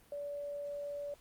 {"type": "tone", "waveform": "sine", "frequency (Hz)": 576, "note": "D5", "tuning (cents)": -34, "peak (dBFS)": -38, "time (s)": [0.12, 1.14], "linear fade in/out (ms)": 2, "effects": ["pink hiss -64 dBFS RMS until 1.2 s", "Opus 32 kbps"]}